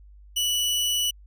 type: tone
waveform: sawtooth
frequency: 2954 Hz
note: F#7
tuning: 3 cents flat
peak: -19 dBFS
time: 0.36-1.11 s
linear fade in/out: 10 ms
effects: added 50 Hz sine -46 dBFS peak until 1.26 s